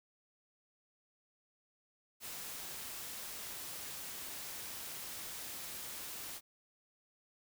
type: noise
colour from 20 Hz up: white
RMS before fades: -45 dBFS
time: 2.2-6.41 s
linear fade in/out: 50 ms
effects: none